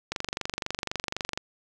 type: click train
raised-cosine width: 0.2 ms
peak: -12 dBFS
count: 31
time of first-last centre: 0.12-1.375 s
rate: 23.9 Hz
effects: none